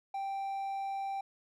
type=tone; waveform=triangle; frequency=784 Hz; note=G5; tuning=in tune; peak=-32 dBFS; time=0.14-1.21 s; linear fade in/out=5 ms; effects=none